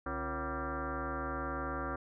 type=tone with frequency modulation; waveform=sine; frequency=554.4 Hz; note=C#5; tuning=in tune; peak=-34 dBFS; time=0.06-1.96 s; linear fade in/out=5 ms; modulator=206 Hz; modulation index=4.6; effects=none